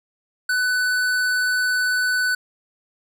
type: tone with hard clipping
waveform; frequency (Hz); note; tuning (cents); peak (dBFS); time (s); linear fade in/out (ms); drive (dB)
sine; 1497; F#6; +20; -20; 0.49-2.35; 5; 14
effects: none